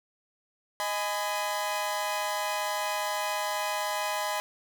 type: chord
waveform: sawtooth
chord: G# minor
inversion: second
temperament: equal with one note detuned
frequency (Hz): 622.3 / 830.6 / 1006.2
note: D#5 / G#5 / B5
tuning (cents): 0 / 0 / +32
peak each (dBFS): -30 / -29 / -29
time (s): 0.8-4.4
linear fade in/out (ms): 0
effects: none